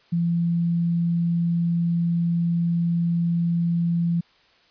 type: tone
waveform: sine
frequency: 170 Hz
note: F3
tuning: 46 cents flat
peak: -19 dBFS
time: 0.12-4.21 s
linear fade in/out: 10 ms
effects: white hiss -58 dBFS RMS until 4.7 s + resampled to 11025 Hz